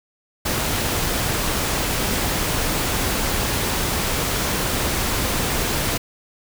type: noise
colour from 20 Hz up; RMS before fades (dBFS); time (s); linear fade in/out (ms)
pink; -22; 0.45-5.98; 10
effects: none